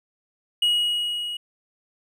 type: tone with level ramp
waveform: triangle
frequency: 2900 Hz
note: F#7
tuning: 35 cents flat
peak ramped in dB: -15 to -27 dBFS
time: 0.62-1.37 s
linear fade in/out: 5 ms
effects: none